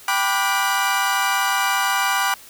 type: chord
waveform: 30% pulse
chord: G major seventh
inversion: none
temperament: equal with one note detuned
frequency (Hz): 784 / 987.8 / 1174.7 / 1448.7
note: G5 / B5 / D6 / F#6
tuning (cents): 0 / 0 / 0 / -37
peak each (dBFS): -21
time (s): 0.08-2.34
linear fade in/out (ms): 2
effects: white hiss -44 dBFS RMS until 2.49 s